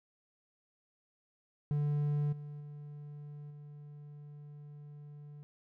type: tone with level steps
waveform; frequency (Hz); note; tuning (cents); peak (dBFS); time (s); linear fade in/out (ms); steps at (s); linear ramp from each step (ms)
triangle; 146.83; D3; 0; -27 / -40 / -42 / -45; 1.71-5.43; 0; 2.32 / 2.6 / 3.5; 10
effects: none